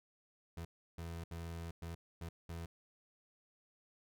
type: tone bursts at uneven times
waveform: 30% pulse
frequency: 83.7 Hz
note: E2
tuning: 27 cents sharp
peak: -40 dBFS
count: 6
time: 0.57-0.65 / 0.98-1.24 / 1.31-1.71 / 1.82-1.95 / 2.21-2.29 / 2.49-2.66 s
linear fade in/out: 5 ms
effects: none